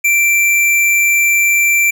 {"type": "tone", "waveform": "square", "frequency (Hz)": 2349, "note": "D7", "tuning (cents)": 0, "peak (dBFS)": -10, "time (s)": [0.04, 1.91], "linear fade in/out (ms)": 10, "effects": []}